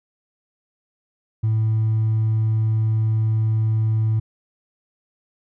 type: tone with hard clipping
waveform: triangle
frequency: 110 Hz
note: A2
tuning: in tune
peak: -16 dBFS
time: 1.43-4.2 s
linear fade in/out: 10 ms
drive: 2 dB
effects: none